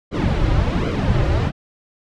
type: noise with flanger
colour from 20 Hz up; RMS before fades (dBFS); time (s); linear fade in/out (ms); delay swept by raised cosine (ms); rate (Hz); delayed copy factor
brown; -18; 0.11-1.52; 50; 1.1 to 4.6; 1.3; -0.8
effects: low-pass 4000 Hz 12 dB/octave